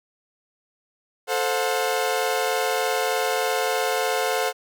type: chord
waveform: sawtooth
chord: F# diminished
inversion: first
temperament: equal with one note detuned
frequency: 440 / 523.3 / 721.4 Hz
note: A4 / C5 / F#5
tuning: 0 / 0 / -44 cents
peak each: -22 dBFS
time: 1.27-4.53 s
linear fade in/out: 50 ms
effects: none